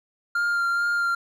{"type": "tone with vibrato", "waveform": "triangle", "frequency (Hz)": 1396.9, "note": "F6", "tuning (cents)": 0, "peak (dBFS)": -19, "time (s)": [0.35, 1.15], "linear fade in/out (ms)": 5, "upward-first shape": "sine", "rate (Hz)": 2.3, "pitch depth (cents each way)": 15, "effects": []}